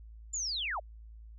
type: linear sweep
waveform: sine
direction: down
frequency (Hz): 7300 to 523.3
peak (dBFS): -32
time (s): 0.33-0.8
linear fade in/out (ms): 10
effects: added 55 Hz sine -47 dBFS peak until 1.38 s